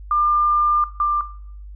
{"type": "tone pair in turn", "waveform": "sine", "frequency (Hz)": [1198, 1189], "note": ["D6", "D6"], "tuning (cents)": [34, 21], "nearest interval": "unison", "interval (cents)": 13, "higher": "first", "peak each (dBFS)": -15, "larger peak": "neither", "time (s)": [[0.11, 0.84], [1, 1.21]], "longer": "first", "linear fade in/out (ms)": 2, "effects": ["noise-tail reverb RT60 0.6 s tail -18 dB re dry", "added 50 Hz sine -34 dBFS peak until 1.75 s"]}